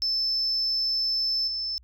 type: tone with level steps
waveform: sine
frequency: 5274 Hz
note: E8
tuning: in tune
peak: -22 / -27 dBFS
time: 0.02-1.78 s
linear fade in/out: 0 ms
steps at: 1.47 s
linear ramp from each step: 10 ms
effects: tanh soft clip ceiling -19 dBFS + added 60 Hz sine -52 dBFS peak until 1.83 s